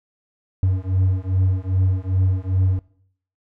triangle beating tone pair, 92.5 / 95 Hz, F#2 / F#2, 0 / +46 cents, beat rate 2.5 Hz, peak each -18 dBFS, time 0.63-2.79 s, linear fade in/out 0 ms, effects noise-tail reverb RT60 0.6 s tail -19 dB re dry

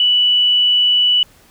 sine tone, 2960 Hz, F#7, in tune, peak -10 dBFS, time 0-1.23 s, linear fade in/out 2 ms, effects pink hiss -49 dBFS RMS until 1.5 s

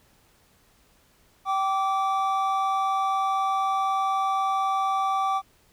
triangle tone pair together, 774.4 / 1164 Hz, G5 / D6, -21 / -16 cents, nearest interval perfect fifth, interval 705 cents, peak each -23 dBFS, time 1.45-5.42 s, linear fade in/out 50 ms, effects pink hiss -61 dBFS RMS until 5.72 s

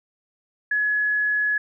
sine tone, 1693 Hz, G#6, 33 cents sharp, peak -19 dBFS, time 0.71-1.58 s, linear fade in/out 5 ms, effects none

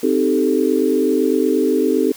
sine chord, A half-diminished seventh, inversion first, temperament equal, 261.6 / 311.1 / 392 / 440 Hz, C4 / Eb4 / G4 / A4, 0 / 0 / 0 / 0 cents, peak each -19 dBFS, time 0.03-2.12 s, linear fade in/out 5 ms, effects white hiss -39 dBFS RMS until 2.16 s

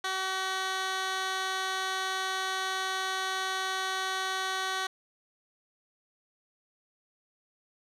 15% pulse tone with band-pass filter, 378.6 Hz, F#4, 40 cents sharp, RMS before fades -32 dBFS, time 0.04-4.87 s, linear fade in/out 5 ms, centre 2800 Hz, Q 0.76, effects none

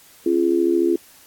sine tone with amplitude modulation, 342.4 Hz, F4, 34 cents flat, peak -11 dBFS, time 0.26-0.96 s, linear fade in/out 5 ms, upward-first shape sine, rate 73.7 Hz, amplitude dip 90%, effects white hiss -49 dBFS RMS until 1.26 s + AAC 64 kbps

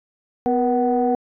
sine tone cluster, 250.3 / 480.4 / 748 Hz, B3 / B4 / F#5, +23 / -48 / +19 cents, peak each -20 dBFS, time 0.46-1.15 s, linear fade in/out 0 ms, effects tanh soft clip ceiling -8 dBFS

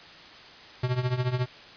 square tone with tremolo, 125.4 Hz, B2, 27 cents sharp, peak -22 dBFS, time 0.83-1.46 s, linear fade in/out 5 ms, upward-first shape triangle, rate 14 Hz, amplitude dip 85%, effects white hiss -47 dBFS RMS until 1.76 s + resampled to 11025 Hz

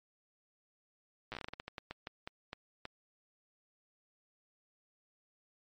slowing click train, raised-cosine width 0.3 ms, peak -25 dBFS, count 18, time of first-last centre 1.32-2.854 s, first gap 8 ms, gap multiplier 1.26, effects MP3 48 kbps

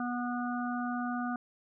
harmonic tone, 244.1 Hz, B3, 20 cents flat, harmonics 1 / 3 / 5 / 6, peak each -33 / -38 / -40 / -41 dBFS, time 0-1.36 s, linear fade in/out 2 ms, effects none

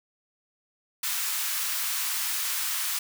white high-pass noise, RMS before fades -29 dBFS, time 1.03-2.99 s, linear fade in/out 5 ms, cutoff 1000 Hz, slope 24 dB/octave, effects none

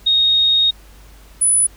sine tone pair in turn, 3729 / 9955 Hz, A#7 / D#9, 0 / 0 cents, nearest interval octave + perfect fourth, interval 1700 cents, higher second, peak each -11 dBFS, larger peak neither, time 0.06-0.71 / 1.41-1.67 s, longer first, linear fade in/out 10 ms, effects added 50 Hz sine -41 dBFS peak until 1.76 s + pink hiss -48 dBFS RMS until 1.76 s

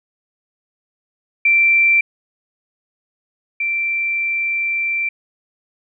sine tone pair in turn, 2349 / 2349 Hz, D7 / D7, 0 / 0 cents, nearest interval unison, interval 0 cents, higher neither, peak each -10 / -17 dBFS, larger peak first, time 1.45-2.01 / 3.6-5.09 s, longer second, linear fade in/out 5 ms, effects none

